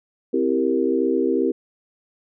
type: chord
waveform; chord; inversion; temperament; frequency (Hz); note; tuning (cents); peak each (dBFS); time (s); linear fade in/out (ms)
sine; C dominant seventh; none; equal; 261.6 / 329.6 / 392 / 466.2; C4 / E4 / G4 / Bb4; 0 / 0 / 0 / 0; -23 / -23 / -22 / -24; 0.33-1.52; 10
effects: none